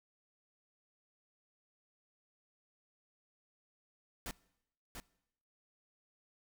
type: noise with echo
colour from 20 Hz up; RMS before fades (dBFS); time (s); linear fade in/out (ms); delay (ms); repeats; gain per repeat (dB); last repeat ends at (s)
pink; -42; 4.26-4.31; 0; 690; 1; -5; 5
effects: noise-tail reverb RT60 0.8 s tail -22 dB re dry